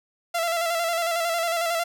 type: tone with vibrato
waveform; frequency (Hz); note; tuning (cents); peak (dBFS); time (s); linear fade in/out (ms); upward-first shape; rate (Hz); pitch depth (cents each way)
sawtooth; 674; E5; +38; -19; 0.34-1.84; 10; square; 11; 38
effects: none